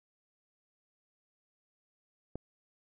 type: click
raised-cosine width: 2 ms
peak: -25 dBFS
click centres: 2.356 s
effects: none